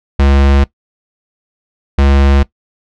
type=tone pair in turn; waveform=square; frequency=69.3 / 69.3 Hz; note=C#2 / C#2; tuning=0 / 0 cents; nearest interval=unison; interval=0 cents; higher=neither; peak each=-7 dBFS; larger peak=neither; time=0.19-0.64 / 1.98-2.43 s; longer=neither; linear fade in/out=5 ms; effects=noise-tail reverb RT60 0.1 s tail -19 dB re dry + low-pass 4000 Hz 12 dB/octave